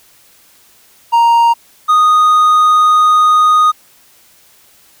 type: tone pair in turn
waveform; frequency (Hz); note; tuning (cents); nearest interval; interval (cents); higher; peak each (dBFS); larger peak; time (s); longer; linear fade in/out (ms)
triangle; 933 / 1239.7; A#5 / D#6; +1 / -7; perfect fourth; 492; second; -4; neither; 1.12-1.54 / 1.88-3.72; second; 20
effects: white hiss -47 dBFS RMS until 5 s